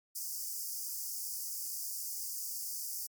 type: high-pass noise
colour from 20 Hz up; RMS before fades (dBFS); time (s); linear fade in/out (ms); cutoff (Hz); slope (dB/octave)
white; -39; 0.15-3.07; 10; 4800; 96
effects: MP3 96 kbps